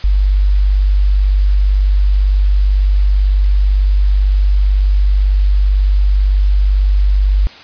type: tone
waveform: sine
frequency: 49 Hz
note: G1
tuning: in tune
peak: -8 dBFS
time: 0.04-7.47 s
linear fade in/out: 0 ms
effects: white hiss -36 dBFS RMS until 7.63 s + resampled to 11025 Hz